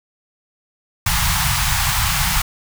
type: band-stop noise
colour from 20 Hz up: pink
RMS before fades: -18 dBFS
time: 1.06-2.42 s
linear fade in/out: 5 ms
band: 170 to 780 Hz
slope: 48 dB/octave
effects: none